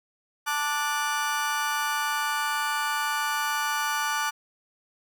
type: chord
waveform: 35% pulse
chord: D major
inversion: second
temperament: just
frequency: 881 / 1174.7 / 1468.3 Hz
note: A5 / D6 / F#6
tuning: +2 / 0 / -14 cents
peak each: -28 dBFS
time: 0.46-4.31 s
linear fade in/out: 20 ms
effects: none